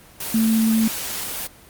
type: tone in noise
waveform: sine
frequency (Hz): 223.1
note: A3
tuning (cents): +24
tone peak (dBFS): -15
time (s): 0.34-0.88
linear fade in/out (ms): 5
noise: white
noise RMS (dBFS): -28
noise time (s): 0.2-1.47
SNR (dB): +10
effects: pink hiss -47 dBFS RMS until 1.69 s + Opus 24 kbps